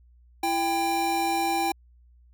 square tone pair together, 334.7 / 794 Hz, E4 / G5, +26 / +22 cents, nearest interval octave + minor third, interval 1496 cents, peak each -30 / -25 dBFS, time 0.43-1.72 s, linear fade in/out 5 ms, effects added 60 Hz sine -53 dBFS peak until 2.33 s

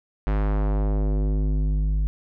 square tone with low-pass filter sweep, 51.1 Hz, G#1, 27 cents flat, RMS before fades -22 dBFS, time 0.27-2.07 s, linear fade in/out 0 ms, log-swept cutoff 1900 to 110 Hz, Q 0.93, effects none

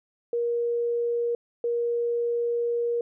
sine tone pair in turn, 473 / 473 Hz, A#4 / A#4, +25 / +25 cents, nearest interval unison, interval 0 cents, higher neither, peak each -23 dBFS, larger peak neither, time 0.33-1.35 / 1.64-3.01 s, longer second, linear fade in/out 2 ms, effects none

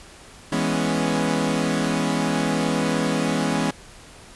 sawtooth chord, C# minor seventh, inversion first, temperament equal, 164.81 / 207.7 / 246.9 / 277.2 Hz, E3 / G#3 / B3 / C#4, 0 / 0 / 0 / 0 cents, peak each -22 dBFS, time 0.52-3.71 s, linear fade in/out 5 ms, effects pink hiss -45 dBFS RMS until 4.35 s + resampled to 24000 Hz

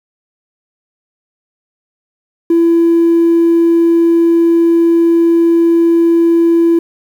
triangle tone, 335.6 Hz, E4, 31 cents sharp, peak -3 dBFS, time 2.5-6.79 s, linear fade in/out 5 ms, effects tanh soft clip ceiling -3 dBFS + 7-bit

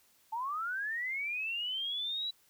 sine linear sweep, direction up, 867 to 3951 Hz, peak -33 dBFS, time 0.32-2.31 s, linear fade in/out 10 ms, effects white hiss -67 dBFS RMS until 2.49 s

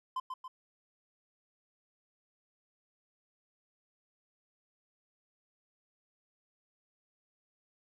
triangle tone with echo, 1029 Hz, C6, 29 cents flat, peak -30 dBFS, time 0.16-0.2 s, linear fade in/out 5 ms, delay 140 ms, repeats 2, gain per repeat -5 dB, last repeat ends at 0.48 s, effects none

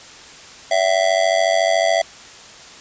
square tone with amplitude modulation, 667 Hz, E5, 20 cents sharp, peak -11 dBFS, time 0.71-2.02 s, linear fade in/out 5 ms, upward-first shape sine, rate 93.9 Hz, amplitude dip 90%, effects white hiss -40 dBFS RMS until 2.8 s + resampled to 16000 Hz

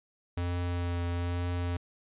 square tone with vibrato, 87.4 Hz, F2, 2 cents sharp, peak -30 dBFS, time 0.37-1.77 s, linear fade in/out 5 ms, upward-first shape triangle, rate 1.1 Hz, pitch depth 16 cents each way, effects resampled to 8000 Hz

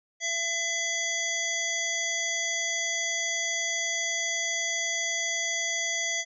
harmonic tone, 672 Hz, E5, 33 cents sharp, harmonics 1 / 3 / 5 / 7 / 9 / 10, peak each -39 / -30 / -35 / -41 / -32 / -36 dBFS, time 0.2-6.25 s, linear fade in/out 50 ms, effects none

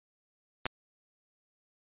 clicks, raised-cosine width 0.3 ms, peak -15 dBFS, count 2, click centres 0.656 / 0.664 s, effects resampled to 8000 Hz

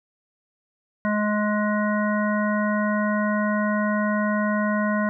harmonic tone, 210 Hz, G#3, 19 cents sharp, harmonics 1 / 3 / 5 / 7 / 9, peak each -22 / -27 / -29 / -30 / -32 dBFS, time 1.05-5.09 s, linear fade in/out 0 ms, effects none

